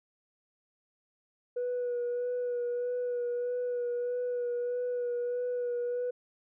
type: tone with vibrato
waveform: sine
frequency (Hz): 488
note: B4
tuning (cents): -21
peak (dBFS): -28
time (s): 1.56-6.11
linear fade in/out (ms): 10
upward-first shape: sine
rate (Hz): 1.6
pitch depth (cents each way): 20
effects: tanh soft clip ceiling -27 dBFS